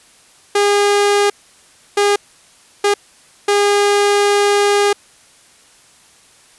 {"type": "tone bursts at uneven times", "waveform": "sawtooth", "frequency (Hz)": 407.4, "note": "G#4", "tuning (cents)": -33, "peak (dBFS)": -7, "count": 4, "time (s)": [[0.55, 1.3], [1.97, 2.16], [2.84, 2.94], [3.48, 4.93]], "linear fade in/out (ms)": 5, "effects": ["white hiss -48 dBFS RMS until 6.58 s", "resampled to 24000 Hz"]}